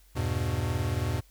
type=chord; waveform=square; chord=E minor; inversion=none; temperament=equal with one note detuned; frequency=82.41 / 100.52 / 123.47 Hz; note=E2 / G2 / B2; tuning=0 / +44 / 0 cents; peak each=-32 dBFS; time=0.15-1.21 s; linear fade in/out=20 ms; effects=added 47 Hz sine -56 dBFS peak until 1.3 s + white hiss -63 dBFS RMS until 1.3 s